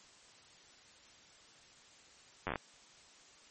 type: slowing click train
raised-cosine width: 0.5 ms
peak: -20 dBFS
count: 7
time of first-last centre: 2.47-2.558 s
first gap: 10 ms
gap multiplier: 1.15
effects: white hiss -60 dBFS RMS until 3.5 s + MP3 32 kbps